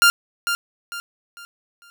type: tone with echo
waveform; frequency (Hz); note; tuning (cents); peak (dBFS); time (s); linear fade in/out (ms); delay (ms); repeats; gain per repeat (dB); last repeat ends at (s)
sawtooth; 1396.9; F6; 0; -7; 0.02-0.1; 0; 450; 4; -9; 1.9
effects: none